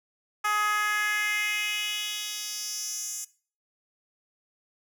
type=tone with high-pass filter sweep; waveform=10% pulse; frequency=420 Hz; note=G#4; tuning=19 cents sharp; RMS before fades=-29 dBFS; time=0.44-3.25 s; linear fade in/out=10 ms; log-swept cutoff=1100 to 7400 Hz; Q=3; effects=noise-tail reverb RT60 0.4 s tail -19 dB re dry

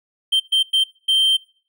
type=tone bursts at uneven times; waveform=triangle; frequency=3136 Hz; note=G7; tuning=in tune; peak=-12 dBFS; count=4; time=0.32-0.4 / 0.52-0.63 / 0.73-0.84 / 1.08-1.37 s; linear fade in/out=10 ms; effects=noise-tail reverb RT60 0.5 s tail -24 dB re dry

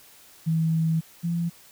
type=tone pair in turn; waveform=sine; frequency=161.7 / 169.89 Hz; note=E3 / F3; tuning=-33 / -47 cents; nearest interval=minor second; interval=86 cents; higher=second; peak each=-20 / -23 dBFS; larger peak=first; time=0.46-1.01 / 1.23-1.5 s; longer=first; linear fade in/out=20 ms; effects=white hiss -52 dBFS RMS until 1.71 s

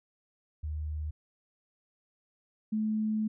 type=tone pair in turn; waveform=sine; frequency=76.4 / 216.1 Hz; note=D#2 / A3; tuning=-31 / -31 cents; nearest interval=octave + tritone; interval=1800 cents; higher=second; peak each=-32 / -27 dBFS; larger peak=second; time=0.63-1.11 / 2.72-3.28 s; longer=second; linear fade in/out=10 ms; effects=none

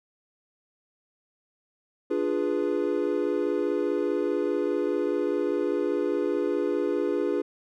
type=chord; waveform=triangle; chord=D diminished seventh; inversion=none; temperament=equal with one note detuned; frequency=293.7 / 349.2 / 414.1 / 493.9 Hz; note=D4 / F4 / Ab4 / Cb5; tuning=0 / 0 / -5 / 0 cents; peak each=-28 / -27 / -26 / -29 dBFS; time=2.1-7.42 s; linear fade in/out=10 ms; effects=none

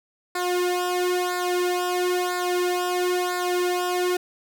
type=tone with flanger; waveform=sawtooth; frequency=358.7 Hz; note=F4; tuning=46 cents sharp; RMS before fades=-24 dBFS; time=0.35-4.17 s; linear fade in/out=5 ms; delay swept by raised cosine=0.33 to 2.33 ms; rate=1 Hz; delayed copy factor=-0.85; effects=none

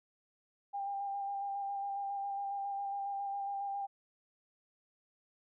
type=tone with vibrato; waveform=sine; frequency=797 Hz; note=G5; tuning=28 cents sharp; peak=-35 dBFS; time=0.73-3.87 s; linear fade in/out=20 ms; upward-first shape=square; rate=7.3 Hz; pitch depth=15 cents each way; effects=none

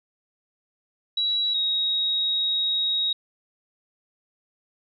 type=tone pair in turn; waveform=sine; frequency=3898 / 3787 Hz; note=B7 / A#7; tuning=-23 / +27 cents; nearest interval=minor second; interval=50 cents; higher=first; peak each=-21 / -21 dBFS; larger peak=neither; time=1.17-1.54 / 1.54-3.13 s; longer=second; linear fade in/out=5 ms; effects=none

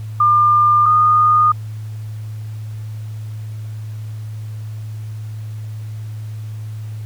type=tone pair in turn; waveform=sine; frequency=1200 / 1225.9 Hz; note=D6 / D#6; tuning=+37 / -26 cents; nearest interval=unison; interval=37 cents; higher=second; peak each=-9 dBFS; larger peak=neither; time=0.2-0.86 / 0.86-1.52 s; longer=neither; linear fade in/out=5 ms; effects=added 108 Hz sine -25 dBFS peak until 7.05 s + pink hiss -48 dBFS RMS until 7.05 s

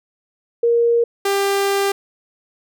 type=tone pair in turn; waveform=sine / sawtooth; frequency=469.3 / 396.8 Hz; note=A#4 / G4; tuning=+12 / +21 cents; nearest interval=minor third; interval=291 cents; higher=first; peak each=-12 dBFS; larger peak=neither; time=0.63-1.04 / 1.25-1.92 s; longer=second; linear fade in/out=5 ms; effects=none

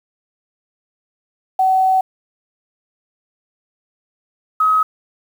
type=tone pair in turn; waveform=sine; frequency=756 / 1271.4 Hz; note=F#5 / D#6; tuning=+37 / +37 cents; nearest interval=major sixth; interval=900 cents; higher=second; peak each=-11 dBFS; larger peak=neither; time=1.59-2.01 / 4.6-4.83 s; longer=first; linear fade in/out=5 ms; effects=7-bit

